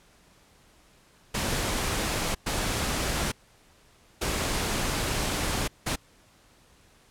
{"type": "noise bursts at uneven times", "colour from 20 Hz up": "pink", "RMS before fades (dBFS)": -28, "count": 4, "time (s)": [[1.34, 2.35], [2.46, 3.32], [4.21, 5.68], [5.86, 5.96]], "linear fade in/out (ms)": 10, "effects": ["pink hiss -59 dBFS RMS until 7.1 s", "low-pass 11000 Hz 12 dB/octave"]}